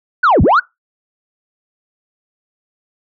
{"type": "linear two-way sweep", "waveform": "sine", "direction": "down then up", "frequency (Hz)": [1554, 46.25, 1554], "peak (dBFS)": -5, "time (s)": [0.23, 0.6], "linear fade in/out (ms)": 10, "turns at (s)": 0.42, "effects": ["noise-tail reverb RT60 0.2 s tail -24 dB re dry", "tanh soft clip ceiling -5 dBFS"]}